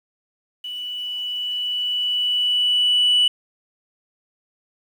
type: tone with level ramp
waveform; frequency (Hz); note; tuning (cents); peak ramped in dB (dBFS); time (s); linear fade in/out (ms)
sine; 2960; F#7; 0; -28 to -11; 0.64-3.28; 5
effects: tanh soft clip ceiling -11 dBFS + 8-bit

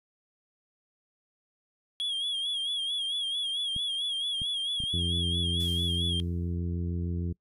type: tone with vibrato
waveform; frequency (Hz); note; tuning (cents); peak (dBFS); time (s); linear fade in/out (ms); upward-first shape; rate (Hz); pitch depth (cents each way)
triangle; 3300; G#7; -12; -27; 2-6.2; 0; sine; 4.5; 69
type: clicks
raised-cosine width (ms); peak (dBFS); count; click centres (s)
5; -27; 4; 3.764 / 4.418 / 4.803 / 4.838
type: harmonic tone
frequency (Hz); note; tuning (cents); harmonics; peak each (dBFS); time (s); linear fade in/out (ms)
86.5; F2; -16; 1 / 2 / 3 / 4 / 5; -30 / -34 / -42 / -42 / -48; 4.93-7.33; 10
type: noise with exponential decay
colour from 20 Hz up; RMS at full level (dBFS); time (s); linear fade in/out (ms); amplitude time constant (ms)
blue; -43; 5.6-6.57; 2; 210
effects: noise-tail reverb RT60 0.1 s tail -24 dB re dry + resampled to 32000 Hz

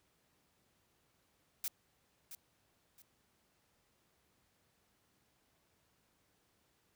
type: noise with echo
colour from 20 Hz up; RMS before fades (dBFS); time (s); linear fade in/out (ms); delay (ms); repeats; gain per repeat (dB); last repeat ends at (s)
blue; -38; 1.64-1.68; 2; 670; 2; -11; 3.02
effects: pink hiss -75 dBFS RMS until 6.95 s + high-pass 60 Hz 12 dB/octave

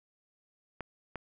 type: clicks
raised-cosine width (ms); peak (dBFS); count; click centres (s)
0.5; -23; 2; 0.807 / 1.157
effects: none

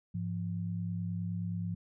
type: tone pair together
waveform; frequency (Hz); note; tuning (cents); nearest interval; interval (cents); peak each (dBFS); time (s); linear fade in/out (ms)
sine; 103.61 / 173.1; G#2 / F3; -4 / -15; major sixth; 889; -36 / -35; 0.14-1.75; 10
effects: none

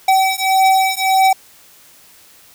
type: beating tone pair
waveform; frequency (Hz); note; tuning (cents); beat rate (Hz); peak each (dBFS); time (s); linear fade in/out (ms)
square; 764 / 765.7; G5 / G5; -45 / -41; 1.7; -15; 0.08-1.33; 5
effects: white hiss -46 dBFS RMS until 2.54 s

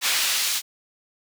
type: noise with high-pass filter sweep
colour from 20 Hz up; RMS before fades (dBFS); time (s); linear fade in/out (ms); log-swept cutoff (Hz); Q
brown; -23; 0.01-0.62; 50; 2600 to 4500; 0.77
effects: none

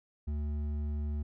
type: tone with hard clipping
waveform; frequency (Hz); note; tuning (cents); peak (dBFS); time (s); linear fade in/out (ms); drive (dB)
triangle; 74; D2; +14; -33; 0.27-1.23; 10; 11
effects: none

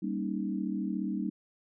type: chord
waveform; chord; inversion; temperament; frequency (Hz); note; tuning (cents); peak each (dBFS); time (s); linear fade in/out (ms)
sine; Eb dominant seventh; first; equal; 196 / 233.1 / 277.2 / 311.1; G3 / Bb3 / Db4 / Eb4; 0 / 0 / 0 / 0; -33 / -37 / -38 / -36; 0.02-1.3; 10
effects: none

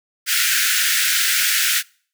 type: high-pass noise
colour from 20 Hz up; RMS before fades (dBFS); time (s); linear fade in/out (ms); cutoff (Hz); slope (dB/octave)
pink; -18; 0.26-1.83; 50; 1400; 96
effects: noise-tail reverb RT60 0.5 s tail -26 dB re dry

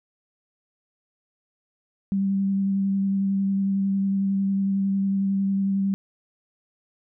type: tone with vibrato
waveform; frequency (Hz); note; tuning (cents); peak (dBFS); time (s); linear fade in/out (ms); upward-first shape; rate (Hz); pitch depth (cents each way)
sine; 195.6; G3; -4; -20; 2.12-5.94; 0; square; 11; 10
effects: none

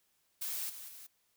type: noise with level steps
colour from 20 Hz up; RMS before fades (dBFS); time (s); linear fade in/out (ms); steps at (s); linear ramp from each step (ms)
blue; -38 / -47 / -51; 0.41-1.07; 10; 0.69 / 0.88; 10
effects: white hiss -75 dBFS RMS until 1.36 s

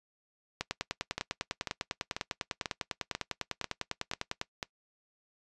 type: two click trains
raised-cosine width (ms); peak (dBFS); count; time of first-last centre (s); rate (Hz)
0.2; -16 / -14; 8 / 39; 1.18-4.628 / 0.61-4.414; 2.03 / 9.99
effects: noise-tail reverb RT60 0.1 s tail -21 dB re dry + resampled to 24000 Hz

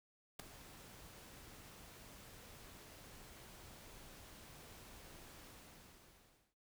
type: noise with ADSR envelope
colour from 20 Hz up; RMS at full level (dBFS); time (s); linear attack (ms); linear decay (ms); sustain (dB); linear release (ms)
pink; -42; 0.39-6.55; 7; 5; -15; 1100
effects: none

